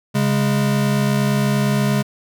square tone pair together, 137.7 / 206.3 Hz, C#3 / G#3, -11 / -11 cents, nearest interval perfect fifth, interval 700 cents, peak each -19 dBFS, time 0.14-2.03 s, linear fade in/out 20 ms, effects none

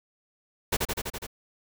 pink noise with echo, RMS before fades -25 dBFS, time 0.72-0.77 s, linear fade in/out 10 ms, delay 83 ms, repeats 6, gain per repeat -2 dB, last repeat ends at 1.268 s, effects none

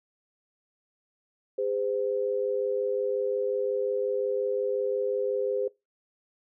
sine tone pair together, 406.3 / 511.9 Hz, G#4 / C5, -38 / -38 cents, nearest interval major third, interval 400 cents, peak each -29 / -28 dBFS, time 1.58-5.68 s, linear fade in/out 5 ms, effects noise-tail reverb RT60 0.2 s tail -21 dB re dry

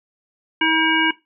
harmonic tone with a mistuned harmonic, 320 Hz, D#4, 49 cents sharp, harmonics 1 / 3 / 5 / 7 / 9, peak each -21 / -21 / -21 / -21 / -21 dBFS, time 0.61-1.11 s, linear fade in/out 5 ms, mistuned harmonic 7, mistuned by +19 cents, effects noise-tail reverb RT60 0.2 s tail -17 dB re dry

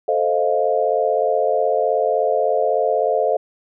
sine chord, F dominant seventh, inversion first, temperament equal, 440 / 523.3 / 622.3 / 698.5 Hz, A4 / C5 / Eb5 / F5, 0 / 0 / 0 / 0 cents, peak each -21 dBFS, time 0.08-3.37 s, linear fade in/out 5 ms, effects none

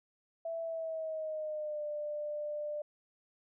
sine tone with pitch glide, 661 to 595.7 Hz, E5 to D5, +5 to +24 cents, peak -35 dBFS, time 0.45-2.82 s, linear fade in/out 5 ms, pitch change -181 cents, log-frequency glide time 0.62-1.85 s, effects none

